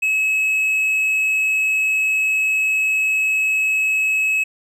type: tone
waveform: triangle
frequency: 2575 Hz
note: E7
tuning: 41 cents flat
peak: -14 dBFS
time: 0.02-4.44 s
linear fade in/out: 10 ms
effects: none